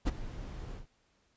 brown noise with ADSR envelope, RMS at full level -24 dBFS, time 0.05-0.87 s, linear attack 31 ms, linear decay 20 ms, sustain -17 dB, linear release 140 ms, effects pink hiss -72 dBFS RMS until 1.36 s + resampled to 16000 Hz

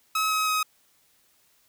sawtooth tone with pitch steps, 1282 / 1273.1 / 1264.4 Hz, E6 / D#6 / D#6, -49 / +39 / +27 cents, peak -19 dBFS, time 0.15-0.63 s, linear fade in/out 5 ms, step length 160 ms, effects white hiss -64 dBFS RMS until 1.68 s

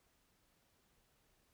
silence, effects pink hiss -75 dBFS RMS until 1.53 s

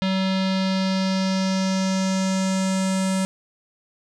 square tone with low-pass filter sweep, 190 Hz, F#3, 46 cents sharp, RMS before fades -22 dBFS, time 0.02-3.25 s, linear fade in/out 0 ms, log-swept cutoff 3800 to 8700 Hz, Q 2.8, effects none

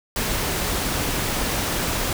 pink noise, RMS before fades -24 dBFS, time 0.16-2.13 s, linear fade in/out 2 ms, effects none

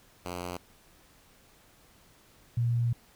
5% pulse / sine tone pair in turn, 88.8 / 118.53 Hz, F2 / A#2, +29 / +29 cents, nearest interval perfect fourth, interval 500 cents, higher second, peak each -24 dBFS, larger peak neither, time 0.25-0.57 / 2.57-2.93 s, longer second, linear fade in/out 5 ms, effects pink hiss -60 dBFS RMS until 3.15 s

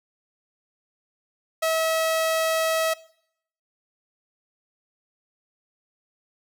sawtooth tone, 645 Hz, E5, 38 cents flat, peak -17 dBFS, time 1.62-2.94 s, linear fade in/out 10 ms, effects noise-tail reverb RT60 0.7 s tail -21 dB re dry

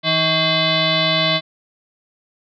sine tone with frequency modulation, 2066 Hz, C7, 22 cents flat, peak -14 dBFS, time 0.03-1.41 s, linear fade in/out 50 ms, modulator 476 Hz, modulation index 4.3, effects none

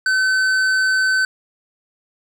sine tone with hard clipping, 1525 Hz, G6, 48 cents flat, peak -16 dBFS, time 0.06-1.25 s, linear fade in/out 2 ms, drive 9 dB, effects none

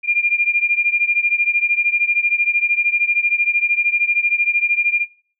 sine beating tone pair, 2400 / 2413 Hz, D7 / D7, +37 / +46 cents, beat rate 13 Hz, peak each -17 dBFS, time 0.03-5.06 s, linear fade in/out 50 ms, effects noise-tail reverb RT60 0.4 s tail -17 dB re dry

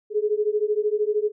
sine beating tone pair, 415.3 / 428.3 Hz, G#4 / A4, 0 / -47 cents, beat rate 13 Hz, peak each -23 dBFS, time 0.1-1.32 s, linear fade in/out 50 ms, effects none

